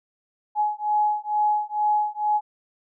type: beating tone pair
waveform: sine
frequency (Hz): 841 / 843.2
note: G#5 / G#5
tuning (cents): +22 / +26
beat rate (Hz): 2.2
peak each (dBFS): -23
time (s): 0.55-2.41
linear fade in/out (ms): 50
effects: none